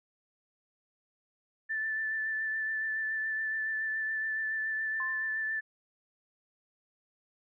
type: tone with vibrato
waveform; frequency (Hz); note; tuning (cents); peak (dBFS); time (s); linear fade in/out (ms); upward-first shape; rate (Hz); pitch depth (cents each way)
sine; 1760; A6; 0; -30; 1.69-5.61; 20; triangle; 7.1; 21
type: tone with exponential decay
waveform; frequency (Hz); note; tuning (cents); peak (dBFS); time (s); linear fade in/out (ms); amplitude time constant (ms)
sine; 1046.5; C6; 0; -35; 5-5.56; 1; 120
effects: none